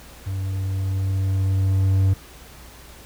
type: tone with level ramp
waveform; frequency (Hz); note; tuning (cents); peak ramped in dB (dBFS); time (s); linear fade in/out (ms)
triangle; 96; G2; -36; -22 to -12; 0.26-2.14; 10
effects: added 60 Hz sine -46 dBFS peak until 3.05 s + pink hiss -45 dBFS RMS until 3.05 s